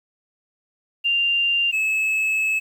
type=tone pair in turn; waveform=sine / triangle; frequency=2788 / 2593 Hz; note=F7 / E7; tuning=-4 / -29 cents; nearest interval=minor second; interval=125 cents; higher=first; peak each=-17 dBFS; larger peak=neither; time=1.04-1.72 / 1.72-2.6 s; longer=second; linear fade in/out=20 ms; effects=9-bit